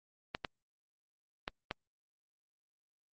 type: clicks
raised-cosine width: 0.3 ms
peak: -19 dBFS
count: 4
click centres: 0.349 / 0.448 / 1.479 / 1.711 s
effects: Opus 48 kbps